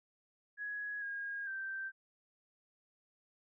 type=tone with pitch steps; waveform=sine; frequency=1672 / 1630 / 1564 Hz; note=G#6 / G#6 / G6; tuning=+11 / -33 / -4 cents; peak=-38 dBFS; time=0.57-1.92 s; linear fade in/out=50 ms; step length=450 ms; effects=none